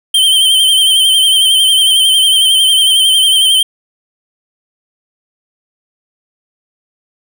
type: tone with vibrato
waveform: square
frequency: 3120 Hz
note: G7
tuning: 9 cents flat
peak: -7 dBFS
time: 0.14-3.63 s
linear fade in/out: 5 ms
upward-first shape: sine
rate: 11 Hz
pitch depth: 45 cents each way
effects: none